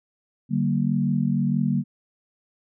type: chord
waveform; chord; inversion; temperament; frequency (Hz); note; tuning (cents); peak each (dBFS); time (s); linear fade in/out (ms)
sine; G minor; second; equal with one note detuned; 146.83 / 191.3 / 233.1; D3 / G3 / Bb3; 0 / -42 / 0; -24; 0.49-1.84; 50
effects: none